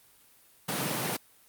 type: high-pass noise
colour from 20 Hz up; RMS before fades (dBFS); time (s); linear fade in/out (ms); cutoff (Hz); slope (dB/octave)
pink; -31; 0.68-1.17; 10; 120; 96
effects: white hiss -60 dBFS RMS until 1.48 s + Opus 32 kbps